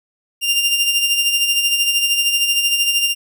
sawtooth tone with tremolo, 2794 Hz, F7, in tune, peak -9 dBFS, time 0.41-3.15 s, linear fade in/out 50 ms, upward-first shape sine, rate 13 Hz, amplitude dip 50%, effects none

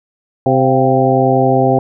harmonic tone with a mistuned harmonic, 130.81 Hz, C3, in tune, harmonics 1 / 2 / 3 / 4 / 5 / 6, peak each -16 / -16 / -16 / -16 / -16 / -16 dBFS, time 0.46-1.79 s, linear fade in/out 2 ms, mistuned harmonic 5, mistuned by +76 cents, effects none

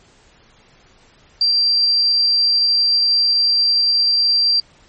sine tone, 4716 Hz, D8, 6 cents sharp, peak -12 dBFS, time 1.41-4.6 s, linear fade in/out 2 ms, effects pink hiss -51 dBFS RMS until 4.88 s + MP3 32 kbps

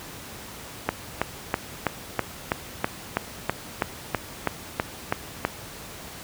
click train, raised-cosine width 0.5 ms, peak -6 dBFS, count 15, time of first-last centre 0.89-5.45 s, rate 3.07 Hz, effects pink hiss -40 dBFS RMS until 6.23 s + high-pass 60 Hz 12 dB/octave

